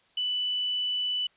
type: tone with quantisation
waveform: sine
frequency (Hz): 2981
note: F#7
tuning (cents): +12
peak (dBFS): -26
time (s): 0.17-1.27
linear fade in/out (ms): 5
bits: 9
effects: white hiss -64 dBFS RMS until 1.36 s + resampled to 8000 Hz